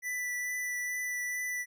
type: tone with vibrato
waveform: square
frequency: 1978 Hz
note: B6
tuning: 2 cents sharp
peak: -33 dBFS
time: 0.02-1.66 s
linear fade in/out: 50 ms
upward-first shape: triangle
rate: 2.3 Hz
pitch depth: 12 cents each way
effects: none